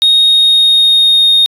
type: tone with pitch glide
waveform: sine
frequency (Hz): 3729 to 3701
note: A#7 to A#7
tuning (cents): 0 to -13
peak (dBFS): -3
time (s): 0.02-1.46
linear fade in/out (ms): 0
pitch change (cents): -13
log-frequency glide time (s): 0.25-1.34
effects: tanh soft clip ceiling -3 dBFS